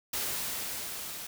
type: noise with level ramp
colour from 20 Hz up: white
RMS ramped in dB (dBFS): -32 to -41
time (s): 0.13-1.27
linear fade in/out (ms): 5
effects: none